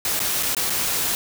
white noise with dropouts, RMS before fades -23 dBFS, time 0.05-1.15 s, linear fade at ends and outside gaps 1 ms, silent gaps 0.193-0.201 / 0.427-0.431 / 0.548-0.567 / 0.698-0.703 s, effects none

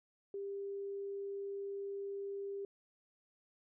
sine tone, 397.7 Hz, G4, 25 cents sharp, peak -39 dBFS, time 0.34-2.65 s, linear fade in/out 2 ms, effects none

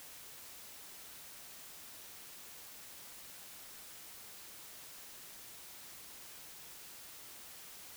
silence, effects white hiss -52 dBFS RMS until 7.96 s

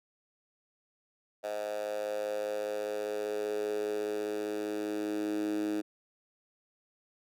10% pulse tone with high-pass filter sweep, 105 Hz, G#2, 19 cents sharp, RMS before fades -34 dBFS, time 1.43-5.82 s, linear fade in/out 20 ms, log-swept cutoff 600 to 300 Hz, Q 5.5, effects none

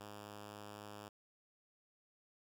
5% pulse tone, 103.83 Hz, G#2, in tune, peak -38 dBFS, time 0-1.09 s, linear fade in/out 10 ms, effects none

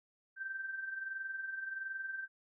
sine tone with amplitude modulation, 1562 Hz, G6, 7 cents flat, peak -36 dBFS, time 0.36-2.28 s, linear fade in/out 50 ms, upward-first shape sine, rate 21.4 Hz, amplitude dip 55%, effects none

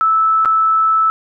sine tone with dropouts, 1311 Hz, E6, 10 cents flat, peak -10 dBFS, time 0.01-1.1 s, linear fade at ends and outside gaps 0 ms, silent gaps 0.449-0.457 s, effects none

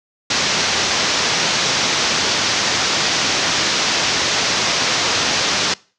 white low-pass noise, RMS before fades -18 dBFS, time 0.3-5.74 s, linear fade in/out 5 ms, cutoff 6300 Hz, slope 48 dB/octave, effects noise-tail reverb RT60 0.4 s tail -24 dB re dry + high-pass 100 Hz 12 dB/octave

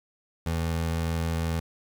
25% pulse tone, 82.41 Hz, E2, in tune, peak -22 dBFS, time 0.46-1.6 s, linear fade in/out 5 ms, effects 9-bit

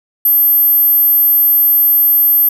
sine tone, 12920 Hz, G#9, 49 cents flat, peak -7 dBFS, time 0.25-2.49 s, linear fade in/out 5 ms, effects 8-bit

